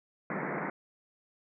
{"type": "band-pass noise", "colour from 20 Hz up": "pink", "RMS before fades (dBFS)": -35, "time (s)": [0.3, 0.7], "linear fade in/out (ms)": 2, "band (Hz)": [150, 2200], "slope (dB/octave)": 96, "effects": []}